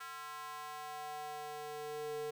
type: tone with high-pass filter sweep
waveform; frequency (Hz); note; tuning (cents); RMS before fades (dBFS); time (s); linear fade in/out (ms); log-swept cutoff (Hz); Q
square; 150; D3; +37; -44; 0-2.31; 10; 1300 to 420; 3.1
effects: none